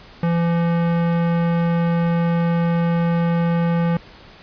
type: tone with hard clipping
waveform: sine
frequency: 169.4 Hz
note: E3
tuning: 48 cents sharp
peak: -18 dBFS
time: 0.23-3.97 s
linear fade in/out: 2 ms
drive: 18 dB
effects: pink hiss -44 dBFS RMS until 4.42 s + resampled to 11025 Hz